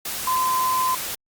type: tone in noise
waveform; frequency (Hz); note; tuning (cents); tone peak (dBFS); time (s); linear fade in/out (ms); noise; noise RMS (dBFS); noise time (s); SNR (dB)
sine; 1027; C6; -33; -19; 0.27-0.95; 5; white; -29; 0.05-1.15; +7
effects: Opus 48 kbps